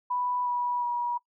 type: tone with pitch steps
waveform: sine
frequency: 987.8 / 975.3 / 963 Hz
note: B5 / B5 / B5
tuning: 0 / -22 / -44 cents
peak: -26 dBFS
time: 0.1-1.18 s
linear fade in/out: 10 ms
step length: 360 ms
effects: noise-tail reverb RT60 0.1 s tail -22 dB re dry